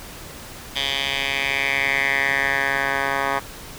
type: tone with band-pass filter sweep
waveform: 10% pulse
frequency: 137.7 Hz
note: C#3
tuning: 11 cents flat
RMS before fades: -22 dBFS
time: 0.75-3.4 s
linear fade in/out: 20 ms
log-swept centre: 3200 to 1300 Hz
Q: 3.9
effects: pink hiss -38 dBFS RMS until 3.78 s